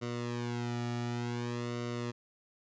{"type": "tone with flanger", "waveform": "sawtooth", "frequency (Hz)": 120, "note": "B2", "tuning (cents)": -49, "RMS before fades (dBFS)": -36, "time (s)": [0.01, 2.12], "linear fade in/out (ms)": 20, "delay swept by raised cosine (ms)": [1.2, 1.93], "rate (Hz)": 0.55, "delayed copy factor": -0.9, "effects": ["resampled to 16000 Hz"]}